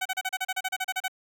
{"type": "tone bursts", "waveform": "15% pulse", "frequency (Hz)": 753, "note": "F#5", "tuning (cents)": 30, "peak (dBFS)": -20, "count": 14, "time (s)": [0.01, 1.082], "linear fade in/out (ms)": 10, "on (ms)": 45, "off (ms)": 34, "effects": []}